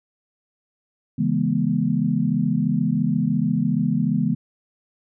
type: chord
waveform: sine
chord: C# minor seventh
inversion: none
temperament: equal with one note detuned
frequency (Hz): 138.59 / 164.81 / 207.7 / 242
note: C#3 / E3 / G#3 / B3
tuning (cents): 0 / 0 / 0 / -35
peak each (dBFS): -26 / -23 / -23 / -23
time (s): 1.18-4.35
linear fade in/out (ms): 10
effects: none